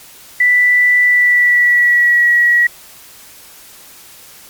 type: tone with pitch glide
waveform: sine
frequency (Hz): 1975.5 to 1919.3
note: B6 to B6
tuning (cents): 0 to -50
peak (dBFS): -7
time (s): 0.4-2.67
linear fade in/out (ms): 5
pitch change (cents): -50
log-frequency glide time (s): 1.04-2.29
effects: white hiss -39 dBFS RMS until 4.49 s + MP3 96 kbps